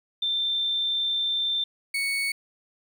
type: tone pair in turn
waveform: sine / 35% pulse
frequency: 3569 / 2221 Hz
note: A7 / C#7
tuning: +24 / +3 cents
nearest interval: minor sixth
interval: 821 cents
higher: first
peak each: -23 dBFS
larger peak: neither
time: 0.22-1.64 / 1.94-2.32 s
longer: first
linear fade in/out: 5 ms
effects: 10-bit